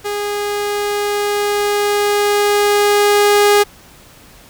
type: tone with level ramp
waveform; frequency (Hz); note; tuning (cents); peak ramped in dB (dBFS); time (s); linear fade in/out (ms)
sawtooth; 411.3; G#4; -17; -15 to -4; 0.04-3.64; 20
effects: pink hiss -43 dBFS RMS until 4.49 s